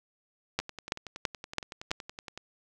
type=two click trains; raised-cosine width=0.2 ms; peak=-23 / -10 dBFS; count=20 / 5; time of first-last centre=0.6-2.376 / 0.59-1.915 s; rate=10.7 / 3.02 Hz; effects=none